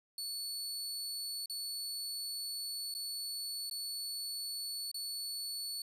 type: tone with dropouts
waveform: sawtooth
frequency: 4435 Hz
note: C#8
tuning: in tune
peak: -35 dBFS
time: 0.18-5.82 s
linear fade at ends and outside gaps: 2 ms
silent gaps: 1.459-1.497 / 2.941-2.949 / 3.698-3.711 / 4.915-4.943 s
effects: resampled to 32000 Hz